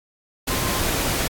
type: tone in noise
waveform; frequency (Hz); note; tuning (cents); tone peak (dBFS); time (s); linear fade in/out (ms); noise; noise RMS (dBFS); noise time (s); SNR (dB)
sine; 1046.5; C6; 0; -31; 0.49-0.8; 10; pink; -23; 0.47-1.28; -11
effects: AAC 64 kbps